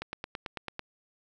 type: click train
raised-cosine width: 0.3 ms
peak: -19 dBFS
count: 8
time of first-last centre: 0.02-0.793 s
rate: 9.05 Hz
effects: none